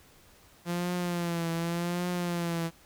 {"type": "tone with vibrato", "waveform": "sawtooth", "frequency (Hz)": 172.1, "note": "F3", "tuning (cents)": -25, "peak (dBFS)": -25, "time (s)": [0.65, 2.71], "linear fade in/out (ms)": 50, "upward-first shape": "triangle", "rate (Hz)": 0.87, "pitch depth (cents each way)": 66, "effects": ["pink hiss -58 dBFS RMS until 2.85 s"]}